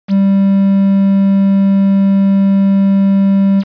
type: tone with quantisation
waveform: triangle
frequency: 196 Hz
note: G3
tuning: in tune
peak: -5 dBFS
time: 0.08-3.64 s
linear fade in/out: 50 ms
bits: 5
effects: resampled to 11025 Hz